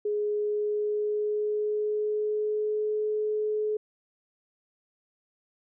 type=tone with pitch glide; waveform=sine; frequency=417.8 to 426.3 Hz; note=G#4 to G#4; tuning=+10 to +45 cents; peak=-25 dBFS; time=0.05-3.77 s; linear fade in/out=5 ms; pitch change=+35 cents; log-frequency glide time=0.27-3.02 s; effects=none